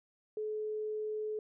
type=tone; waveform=sine; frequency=428.7 Hz; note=A4; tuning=45 cents flat; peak=-34 dBFS; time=0.37-1.39 s; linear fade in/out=2 ms; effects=none